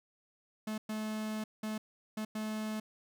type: tone bursts at uneven times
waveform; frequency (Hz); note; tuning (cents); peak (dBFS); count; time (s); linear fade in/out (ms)
45% pulse; 216.1; A3; -31; -35; 5; 0.67-0.78 / 0.89-1.44 / 1.63-1.78 / 2.17-2.25 / 2.35-2.8; 5
effects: none